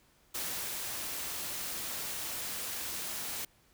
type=noise with ADSR envelope; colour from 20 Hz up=white; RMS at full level=-36 dBFS; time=0.34-3.45 s; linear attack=12 ms; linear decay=420 ms; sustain=-2 dB; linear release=4 ms; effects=pink hiss -66 dBFS RMS until 3.73 s